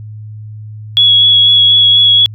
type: tone with vibrato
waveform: sine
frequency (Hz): 3355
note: G#7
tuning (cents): +17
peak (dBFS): -4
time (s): 0.97-2.26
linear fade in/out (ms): 0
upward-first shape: sine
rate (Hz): 4.1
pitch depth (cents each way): 12
effects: added 107 Hz sine -25 dBFS peak until 2.34 s